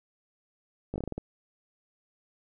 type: slowing click train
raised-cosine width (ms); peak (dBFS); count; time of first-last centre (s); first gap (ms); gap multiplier
2; -20; 8; 0.94-1.18; 18; 1.21
effects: none